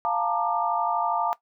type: chord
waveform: sine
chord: Bb major seventh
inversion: second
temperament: equal with one note detuned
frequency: 698.5 / 880 / 932.3 / 1193.1 Hz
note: F5 / A5 / Bb5 / D6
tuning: 0 / 0 / 0 / +27 cents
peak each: -28 dBFS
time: 0.05-1.33 s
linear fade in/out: 0 ms
effects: noise-tail reverb RT60 0.1 s tail -17 dB re dry